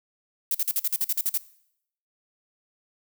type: noise bursts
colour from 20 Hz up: violet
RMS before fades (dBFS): -24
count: 11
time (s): 0.51-1.376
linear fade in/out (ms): 2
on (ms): 36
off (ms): 47
effects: noise-tail reverb RT60 0.7 s tail -19 dB re dry